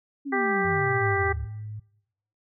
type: exponential sweep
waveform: sine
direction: down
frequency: 289.3 to 67.6 Hz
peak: -29 dBFS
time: 0.25-1.46 s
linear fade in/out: 20 ms
type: harmonic tone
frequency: 393.6 Hz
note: G4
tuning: 7 cents sharp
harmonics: 1 / 2 / 3 / 4 / 5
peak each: -27 / -29 / -31 / -31 / -28 dBFS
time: 0.32-1.33 s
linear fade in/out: 10 ms
type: tone with pitch glide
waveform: sine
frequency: 93.8 to 106.51 Hz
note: F#2 to G#2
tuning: +24 to +44 cents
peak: -33 dBFS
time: 0.64-1.8 s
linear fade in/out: 10 ms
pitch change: +220 cents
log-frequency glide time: 0.76-0.82 s
effects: noise-tail reverb RT60 0.8 s tail -22 dB re dry